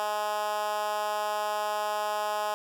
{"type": "tone with high-pass filter", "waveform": "10% pulse", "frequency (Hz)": 210, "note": "G#3", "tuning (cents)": 19, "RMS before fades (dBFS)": -30, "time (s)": [0, 2.54], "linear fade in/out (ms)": 0, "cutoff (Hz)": 740, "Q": 2.6, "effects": []}